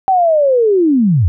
sine linear sweep, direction down, 778 to 74.6 Hz, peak -8 dBFS, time 0.08-1.28 s, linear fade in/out 0 ms, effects none

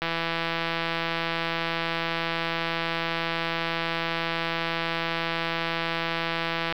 click train, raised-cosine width 0.3 ms, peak -11 dBFS, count 1114, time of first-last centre 0.02-6.725 s, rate 166 Hz, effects low-pass 5000 Hz 12 dB/octave + 8-bit

